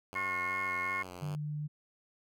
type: tone with vibrato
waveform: 5% pulse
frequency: 92.5 Hz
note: F#2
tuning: in tune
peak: -33 dBFS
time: 0.13-1.35 s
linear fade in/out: 0 ms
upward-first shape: sine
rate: 2.7 Hz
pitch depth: 60 cents each way
type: harmonic tone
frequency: 360 Hz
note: F#4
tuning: 47 cents flat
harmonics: 3 / 4 / 5 / 6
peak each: -36 / -43 / -43 / -34 dBFS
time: 0.15-1.03 s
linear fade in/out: 10 ms
type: tone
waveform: sine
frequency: 149.5 Hz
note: D3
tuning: 31 cents sharp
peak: -34 dBFS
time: 1.21-1.68 s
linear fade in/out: 20 ms
effects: none